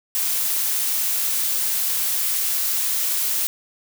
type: noise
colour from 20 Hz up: blue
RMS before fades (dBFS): -22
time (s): 0.15-3.47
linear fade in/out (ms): 0
effects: none